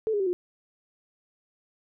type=tone with pitch steps; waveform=sine; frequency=440 / 410.5 / 383 / 357.4 Hz; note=A4 / G#4 / G4 / F4; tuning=0 / -20 / -40 / +40 cents; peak=-23 dBFS; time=0.07-0.33 s; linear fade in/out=0 ms; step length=65 ms; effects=none